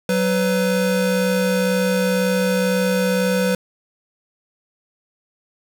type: tone pair together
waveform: square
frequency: 187.6 / 500.8 Hz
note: F#3 / B4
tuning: +24 / +24 cents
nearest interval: octave + perfect fourth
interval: 1700 cents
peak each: -20 dBFS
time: 0.09-3.55 s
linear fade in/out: 2 ms
effects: none

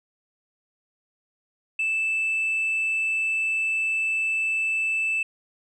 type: tone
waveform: sine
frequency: 2637 Hz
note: E7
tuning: in tune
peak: -20 dBFS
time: 1.79-5.23 s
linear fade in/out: 5 ms
effects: tanh soft clip ceiling -20 dBFS

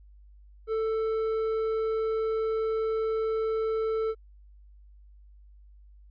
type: tone with hard clipping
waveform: sine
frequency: 442.4 Hz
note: A4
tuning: 9 cents sharp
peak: -27 dBFS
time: 0.67-4.15 s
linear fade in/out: 50 ms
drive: 6 dB
effects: added 50 Hz sine -50 dBFS peak until 6.1 s + resampled to 11025 Hz

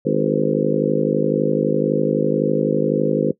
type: harmonic tone with a mistuned harmonic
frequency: 51.91 Hz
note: G#1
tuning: in tune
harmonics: 3 / 4 / 5 / 6 / 7 / 8 / 9 / 10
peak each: -24 / -24 / -24 / -24 / -24 / -24 / -24 / -24 dBFS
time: 0.05-3.32 s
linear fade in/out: 10 ms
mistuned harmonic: 9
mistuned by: +37 cents
effects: noise-tail reverb RT60 0.1 s tail -19 dB re dry

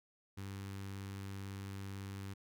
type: tone with notch filter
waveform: sawtooth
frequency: 98 Hz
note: G2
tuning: in tune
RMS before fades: -45 dBFS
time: 0.37-2.34 s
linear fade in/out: 10 ms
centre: 620 Hz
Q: 1.2
effects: none

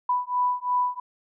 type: beating tone pair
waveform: sine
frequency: 989 / 991.9 Hz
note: B5 / B5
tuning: +2 / +7 cents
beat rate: 2.9 Hz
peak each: -25 dBFS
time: 0.09-1 s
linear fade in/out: 5 ms
effects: none

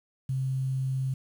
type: tone with quantisation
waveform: sine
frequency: 132.2 Hz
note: C3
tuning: 18 cents sharp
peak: -26 dBFS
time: 0.29-1.14 s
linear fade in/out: 5 ms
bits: 9
effects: none

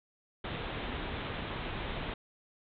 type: low-pass noise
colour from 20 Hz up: pink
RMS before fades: -38 dBFS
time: 0.44-2.14 s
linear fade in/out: 5 ms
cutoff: 3800 Hz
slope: 96 dB/octave
effects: none

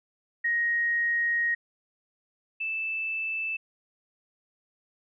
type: tone pair in turn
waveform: sine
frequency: 1877 / 2638 Hz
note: A#6 / E7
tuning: +11 / +1 cents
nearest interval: tritone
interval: 590 cents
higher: second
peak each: -23 / -28 dBFS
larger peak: first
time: 0.44-1.55 / 2.6-3.57 s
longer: first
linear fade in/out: 10 ms
effects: none

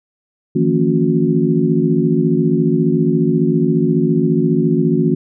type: tone cluster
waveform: sine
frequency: 156.6 / 171.2 / 227.7 / 276.5 / 363.7 Hz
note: D#3 / F3 / A#3 / C#4 / F#4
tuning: +11 / -34 / -40 / -4 / -30 cents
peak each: -18 dBFS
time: 0.55-5.15 s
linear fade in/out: 10 ms
effects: none

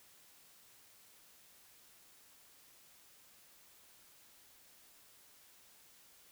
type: silence
effects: white hiss -63 dBFS RMS until 6.31 s

